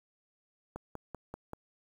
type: click train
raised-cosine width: 1 ms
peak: -26 dBFS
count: 5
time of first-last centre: 0.76-1.534 s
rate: 5.17 Hz
effects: 9-bit

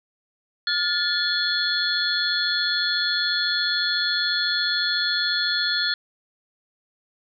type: tone cluster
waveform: sine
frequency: 1424 / 1741 / 3420 / 4172 / 4346 Hz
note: F6 / A6 / A7 / C8 / C#8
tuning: +33 / -19 / -50 / -6 / -35 cents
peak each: -27 dBFS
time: 0.67-5.94 s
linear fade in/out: 2 ms
effects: none

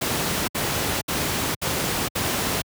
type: noise bursts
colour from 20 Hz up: pink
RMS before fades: -24 dBFS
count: 5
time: 0.01-2.62 s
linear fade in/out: 10 ms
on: 470 ms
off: 65 ms
effects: high-pass 80 Hz 12 dB/octave

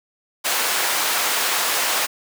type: high-pass noise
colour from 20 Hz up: pink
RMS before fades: -21 dBFS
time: 0.44-2.07 s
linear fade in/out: 20 ms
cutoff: 770 Hz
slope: 12 dB/octave
effects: none

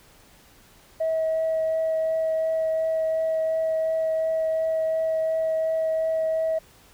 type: tone with vibrato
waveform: sine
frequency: 642 Hz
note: E5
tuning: 46 cents flat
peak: -20 dBFS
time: 1-6.59 s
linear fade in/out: 10 ms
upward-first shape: triangle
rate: 2.8 Hz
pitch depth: 9 cents each way
effects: tanh soft clip ceiling -18 dBFS + pink hiss -54 dBFS RMS until 6.93 s

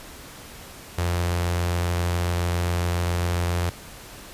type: tone with notch filter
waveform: sawtooth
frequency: 87.31 Hz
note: F2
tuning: in tune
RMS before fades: -24 dBFS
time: 0.98-3.7 s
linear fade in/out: 5 ms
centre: 230 Hz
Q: 1.2
effects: pink hiss -42 dBFS RMS until 4.33 s + resampled to 32000 Hz

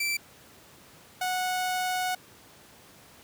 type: tone pair in turn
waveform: sawtooth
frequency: 2335 / 735.5 Hz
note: D7 / F#5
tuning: -11 / -11 cents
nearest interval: octave + minor sixth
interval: 2000 cents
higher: first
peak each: -23 dBFS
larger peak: neither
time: 0-0.17 / 1.21-2.15 s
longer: second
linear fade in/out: 5 ms
effects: pink hiss -53 dBFS RMS until 3.23 s + high-pass 100 Hz 12 dB/octave

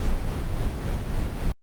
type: noise with tremolo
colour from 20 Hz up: brown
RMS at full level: -25 dBFS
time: 0-1.52 s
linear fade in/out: 2 ms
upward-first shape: sine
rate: 3.6 Hz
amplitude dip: 30%
effects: Opus 48 kbps

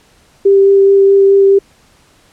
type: tone with vibrato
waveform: sine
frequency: 393.6 Hz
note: G4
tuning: 7 cents sharp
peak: -4 dBFS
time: 0.45-1.59 s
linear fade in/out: 10 ms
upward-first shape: sine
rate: 4.7 Hz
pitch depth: 9 cents each way
effects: pink hiss -49 dBFS RMS until 2.32 s + low-pass 10000 Hz 12 dB/octave

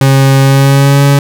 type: tone with pitch glide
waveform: 40% pulse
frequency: 135.6 to 140.71 Hz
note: C#3 to C#3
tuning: -38 to +26 cents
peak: -3 dBFS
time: 0.01-1.19 s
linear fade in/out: 2 ms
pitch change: +64 cents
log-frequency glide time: 0.42-1.03 s
effects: none

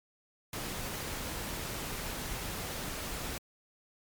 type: noise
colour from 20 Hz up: pink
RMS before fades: -38 dBFS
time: 0.53-3.38 s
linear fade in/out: 2 ms
effects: MP3 96 kbps

